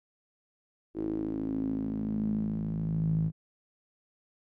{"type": "tone with band-pass filter sweep", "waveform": "sawtooth", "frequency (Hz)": 53.6, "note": "A1", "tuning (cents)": -45, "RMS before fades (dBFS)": -31, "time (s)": [0.94, 3.32], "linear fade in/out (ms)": 50, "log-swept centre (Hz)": [340, 150], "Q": 7.8, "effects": []}